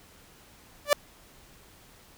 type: tone with exponential growth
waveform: sawtooth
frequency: 583 Hz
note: D5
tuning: 13 cents flat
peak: -10 dBFS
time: 0.85-0.93 s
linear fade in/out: 2 ms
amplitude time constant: 17 ms
effects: pink hiss -55 dBFS RMS until 2.17 s

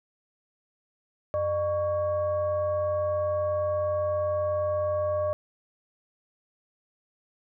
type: tone with frequency modulation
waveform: sine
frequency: 605 Hz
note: D#5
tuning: 49 cents flat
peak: -24 dBFS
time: 1.34-5.33 s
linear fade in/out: 0 ms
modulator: 513 Hz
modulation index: 0.56
effects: none

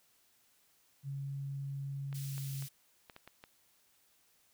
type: tone with pitch glide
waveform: sine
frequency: 138.59 to 136.92 Hz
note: C#3 to C#3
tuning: 0 to -21 cents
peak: -37 dBFS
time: 1.03-2.68 s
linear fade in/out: 50 ms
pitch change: -21 cents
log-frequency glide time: 2.24-2.42 s
type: clicks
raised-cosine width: 0.3 ms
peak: -34 dBFS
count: 7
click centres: 2.128 / 2.38 / 2.624 / 3.098 / 3.164 / 3.276 / 3.439 s
type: high-pass noise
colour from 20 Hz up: white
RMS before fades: -49 dBFS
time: 2.14-2.69 s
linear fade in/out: 10 ms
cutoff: 2800 Hz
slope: 12 dB/octave
effects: white hiss -70 dBFS RMS until 4.53 s

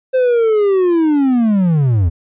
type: linear sweep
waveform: triangle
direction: down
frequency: 523.3 to 77.78 Hz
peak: -8 dBFS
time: 0.13-2.1 s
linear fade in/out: 20 ms
effects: resampled to 8000 Hz

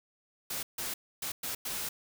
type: noise bursts at uneven times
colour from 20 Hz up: white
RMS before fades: -36 dBFS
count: 5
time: 0.5-0.63 / 0.78-0.94 / 1.22-1.32 / 1.43-1.55 / 1.65-1.89 s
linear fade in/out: 5 ms
effects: none

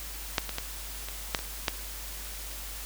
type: clicks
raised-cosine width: 0.2 ms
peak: -6 / -16 / -13 / -20 / -7 / -19 / -26 / -7 dBFS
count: 8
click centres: 0.382 / 0.493 / 0.584 / 1.086 / 1.348 / 1.39 / 1.451 / 1.682 s
effects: added 50 Hz sine -41 dBFS peak until 2.85 s + white hiss -41 dBFS RMS until 2.85 s

